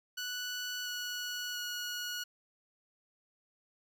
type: tone with pitch steps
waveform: 15% pulse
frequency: 1480 / 1467.2 / 1454.6 Hz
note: F#6 / F#6 / F#6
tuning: 0 / -15 / -30 cents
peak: -30 dBFS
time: 0.17-2.24 s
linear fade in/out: 10 ms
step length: 690 ms
effects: none